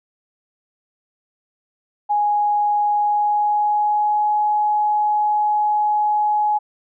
sine tone with pitch glide, 830.6 to 841.2 Hz, G#5 to G#5, 0 to +22 cents, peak -15 dBFS, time 2.09-6.59 s, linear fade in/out 20 ms, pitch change +22 cents, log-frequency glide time 2.92-4.31 s, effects none

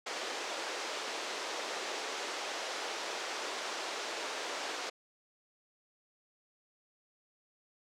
pink band-pass noise, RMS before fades -39 dBFS, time 0.06-4.9 s, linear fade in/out 10 ms, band 390 to 6700 Hz, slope 24 dB/octave, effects none

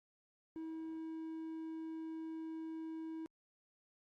triangle tone, 321.6 Hz, E4, 43 cents flat, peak -40 dBFS, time 0.56-3.26 s, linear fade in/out 0 ms, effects Opus 32 kbps

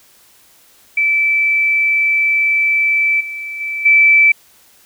sine tone with level steps, 2319 Hz, D7, 22 cents flat, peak -11 / -23 / -19 / -6 dBFS, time 0.97-4.32 s, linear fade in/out 5 ms, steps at 3.2 / 3.6 / 3.85 s, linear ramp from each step 10 ms, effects white hiss -49 dBFS RMS until 4.85 s

